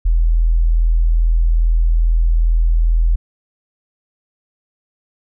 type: tone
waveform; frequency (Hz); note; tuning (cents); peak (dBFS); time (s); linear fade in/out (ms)
sine; 41.2; E1; 0; -10; 0.05-3.16; 10
effects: none